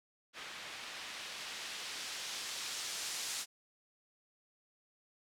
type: noise with low-pass filter sweep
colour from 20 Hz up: blue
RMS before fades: -43 dBFS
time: 0.33-3.46 s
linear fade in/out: 50 ms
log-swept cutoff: 2400 to 6600 Hz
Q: 0.81
effects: none